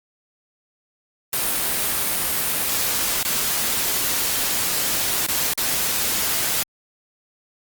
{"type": "noise with dropouts", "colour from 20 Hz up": "white", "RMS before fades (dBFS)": -22, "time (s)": [1.33, 6.63], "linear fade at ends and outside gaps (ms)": 1, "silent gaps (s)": [[3.229, 3.25], [5.265, 5.285], [5.535, 5.577]], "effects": ["Opus 32 kbps"]}